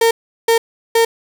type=tone bursts; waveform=35% pulse; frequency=458 Hz; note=A#4; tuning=31 cents flat; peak=-8 dBFS; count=3; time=0.01-1.05 s; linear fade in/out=5 ms; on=100 ms; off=370 ms; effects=none